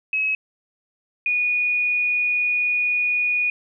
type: tone pair in turn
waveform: sine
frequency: 2563 / 2459 Hz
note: E7 / D#7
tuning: -49 / -21 cents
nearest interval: minor second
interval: 72 cents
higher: first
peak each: -19 / -18 dBFS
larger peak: second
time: 0.13-0.35 / 1.26-3.5 s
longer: second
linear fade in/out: 2 ms
effects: none